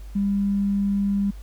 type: tone with tanh clipping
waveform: triangle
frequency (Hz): 200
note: G3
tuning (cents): +35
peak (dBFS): -19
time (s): 0.15-1.31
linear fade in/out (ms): 10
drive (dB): 3
effects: added 50 Hz sine -35 dBFS peak until 1.42 s + pink hiss -54 dBFS RMS until 1.42 s